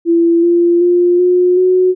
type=tone with pitch steps; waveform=sine; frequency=337.1 / 344.6 / 352.2 / 360 / 368 Hz; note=E4 / F4 / F4 / F#4 / F#4; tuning=+39 / -23 / +15 / -47 / -9 cents; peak=-7 dBFS; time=0.05-1.95 s; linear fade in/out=50 ms; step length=380 ms; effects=none